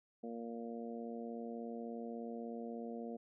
harmonic tone, 116.54 Hz, A#2, in tune, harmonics 2 / 3 / 4 / 5 / 6, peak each -44 / -52 / -47 / -53 / -52 dBFS, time 0.23-3.17 s, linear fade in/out 10 ms, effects none

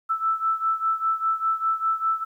sine beating tone pair, 1318.5 / 1323.5 Hz, E6 / E6, 0 / +7 cents, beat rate 5 Hz, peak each -23 / -26 dBFS, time 0.09-2.25 s, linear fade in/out 20 ms, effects 10-bit

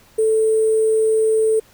sine tone with sample-and-hold, 440 Hz, A4, in tune, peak -13 dBFS, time 0.18-1.6 s, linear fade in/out 10 ms, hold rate 8820 Hz, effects pink hiss -51 dBFS RMS until 1.73 s

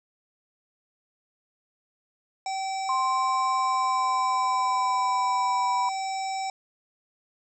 harmonic tone, 770 Hz, G5, 31 cents flat, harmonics 1 / 3 / 5 / 7 / 9 / 10, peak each -28 / -39 / -46 / -40 / -47 / -45 dBFS, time 2.46-6.5 s, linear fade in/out 2 ms
sine tone with pitch glide, 1047 to 982.5 Hz, C6 to B5, +1 to -9 cents, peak -23 dBFS, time 2.89-5.89 s, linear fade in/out 2 ms, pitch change -110 cents, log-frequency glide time 3.55-5.69 s
effects none

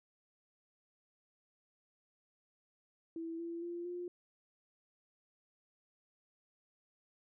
sine tone with pitch steps, 329.6 / 337.3 / 345.2 / 353.3 Hz, E4 / E4 / F4 / F4, 0 / +40 / -20 / +20 cents, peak -39 dBFS, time 3.16-4.08 s, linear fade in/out 2 ms, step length 230 ms, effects none

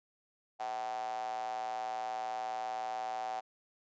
square tone with high-pass filter, 58.27 Hz, A#1, in tune, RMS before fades -38 dBFS, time 0.59-3.41 s, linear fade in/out 20 ms, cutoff 750 Hz, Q 9.9, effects resampled to 16000 Hz

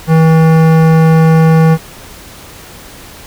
sine tone with hard clipping, 161 Hz, E3, 41 cents flat, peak -6 dBFS, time 0.07-1.78 s, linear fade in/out 50 ms, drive 17 dB, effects pink hiss -33 dBFS RMS until 3.26 s

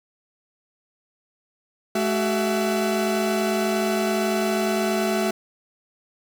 40% pulse tone cluster, 214.1 / 376.3 / 671 Hz, A3 / F#4 / E5, -47 / +29 / +31 cents, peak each -24 / -24 / -25 dBFS, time 1.95-5.31 s, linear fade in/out 5 ms, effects 9-bit

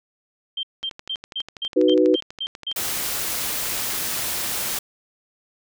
sine tone bursts, 3156 Hz, G7, 11 cents sharp, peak -24 dBFS, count 9, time 0.57-2.728 s, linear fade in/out 5 ms, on 62 ms, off 200 ms
click train, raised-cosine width 0.2 ms, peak -19 dBFS, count 25, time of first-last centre 0.83-2.797 s, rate 12.2 Hz
sine chord, B major, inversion first, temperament just, 308.7 / 370.4 / 493.9 Hz, D#4 / F#4 / B4, -14 / +2 / 0 cents, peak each -18 dBFS, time 1.76-2.16 s, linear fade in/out 10 ms
white noise, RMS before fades -26 dBFS, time 2.76-4.79 s, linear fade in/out 5 ms
effects none

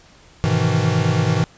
square chord, E major seventh, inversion first, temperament equal with one note detuned, 103.83 / 126.43 / 155.56 / 164.81 Hz, G#2 / B2 / D#3 / E3, 0 / +41 / 0 / 0 cents, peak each -22 dBFS, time 0.44-1.44 s, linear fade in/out 0 ms, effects pink hiss -49 dBFS RMS until 1.57 s + resampled to 16000 Hz

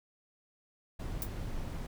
brown noise, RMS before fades -38 dBFS, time 0.99-1.87 s, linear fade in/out 10 ms
violet noise with exponential decay, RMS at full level -32 dBFS, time 1.22-1.3 s, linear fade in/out 1 ms, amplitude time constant 16 ms
effects none

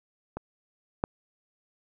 clicks, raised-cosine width 1 ms, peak -20 / -11 dBFS, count 2, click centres 0.37 / 1.039 s, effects none

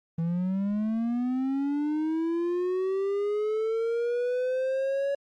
triangle linear sweep, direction up, 162.2 to 563 Hz, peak -23 dBFS, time 0.18-5.15 s, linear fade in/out 5 ms, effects Opus 32 kbps

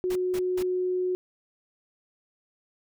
sine tone, 365.5 Hz, F#4, 21 cents flat, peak -24 dBFS, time 0.04-1.15 s, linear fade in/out 0 ms
pink noise bursts, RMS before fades -39 dBFS, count 3, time 0.1-0.628 s, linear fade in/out 5 ms, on 56 ms, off 180 ms
effects none

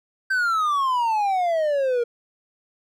triangle exponential sweep, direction down, 1568 to 466.2 Hz, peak -17 dBFS, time 0.3-2.04 s, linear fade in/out 10 ms, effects none

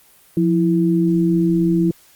sine tone pair together, 174.66 / 329.9 Hz, F3 / E4, 0 / +1 cents, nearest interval major seventh, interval 1101 cents, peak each -16 dBFS, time 0.37-1.91 s, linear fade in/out 2 ms, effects white hiss -51 dBFS RMS until 2.15 s + Opus 32 kbps

